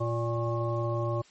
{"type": "harmonic tone with a mistuned harmonic", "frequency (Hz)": 116.54, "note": "A#2", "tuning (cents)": 0, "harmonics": [1, 3, 5, 7, 9], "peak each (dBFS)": [-29, -34, -33, -43, -36], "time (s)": [0, 1.22], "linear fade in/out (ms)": 10, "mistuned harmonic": 9, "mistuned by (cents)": 65, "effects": ["white hiss -58 dBFS RMS until 1.3 s", "MP3 32 kbps"]}